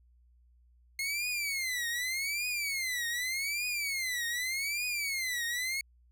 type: tone with vibrato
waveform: sawtooth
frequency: 2147 Hz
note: C7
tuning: 44 cents sharp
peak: -28 dBFS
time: 0.99-5.81 s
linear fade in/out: 2 ms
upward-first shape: triangle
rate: 0.84 Hz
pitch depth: 260 cents each way
effects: added 60 Hz sine -60 dBFS peak until 6.11 s